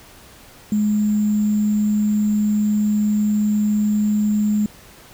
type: tone with sample-and-hold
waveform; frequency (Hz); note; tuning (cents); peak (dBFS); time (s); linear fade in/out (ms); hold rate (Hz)
sine; 210.1; G#3; +20; -15; 0.72-4.66; 2; 7350
effects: pink hiss -45 dBFS RMS until 5.13 s